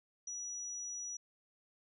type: tone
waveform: sine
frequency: 5850 Hz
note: F#8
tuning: 21 cents flat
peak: -40 dBFS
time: 0.27-1.17 s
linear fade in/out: 5 ms
effects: none